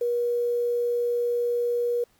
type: tone with quantisation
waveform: sine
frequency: 480 Hz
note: B4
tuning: 49 cents flat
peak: -22 dBFS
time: 0.01-2.04 s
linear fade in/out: 5 ms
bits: 8
effects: pink hiss -64 dBFS RMS until 2.19 s